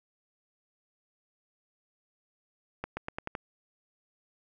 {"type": "accelerating click train", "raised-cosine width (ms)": 0.5, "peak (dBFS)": -19, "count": 6, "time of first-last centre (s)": [2.84, 3.352], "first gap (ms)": 130, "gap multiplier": 0.88, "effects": []}